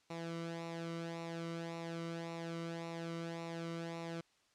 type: tone with flanger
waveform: sawtooth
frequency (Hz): 166.9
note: E3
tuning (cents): +22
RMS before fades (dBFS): -43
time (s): 0.1-4.21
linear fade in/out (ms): 5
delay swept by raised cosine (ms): 0.62 to 1.19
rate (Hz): 1.8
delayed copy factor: -0.65
effects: white hiss -72 dBFS RMS until 4.54 s + low-pass 6000 Hz 12 dB/octave